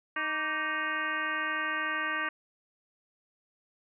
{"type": "harmonic tone with a mistuned harmonic", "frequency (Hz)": 311.1, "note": "D#4", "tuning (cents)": 0, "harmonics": [1, 2, 3, 4, 5, 6, 7, 8, 9], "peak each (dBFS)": [-43, -44, -44, -35, -34, -34, -42, -42, -43], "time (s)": [0.16, 2.29], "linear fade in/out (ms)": 5, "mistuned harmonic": 4, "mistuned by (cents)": -110, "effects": []}